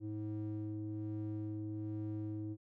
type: ring-modulated tone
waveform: triangle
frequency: 106.8 Hz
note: G#2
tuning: 49 cents sharp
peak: -33 dBFS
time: 0-2.57 s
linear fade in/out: 50 ms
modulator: 213 Hz
effects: none